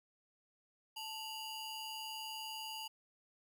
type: ring-modulated tone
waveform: 25% pulse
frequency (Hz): 1900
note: A#6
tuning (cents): +33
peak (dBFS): -36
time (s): 0.96-2.88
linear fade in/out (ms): 10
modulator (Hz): 1020
effects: none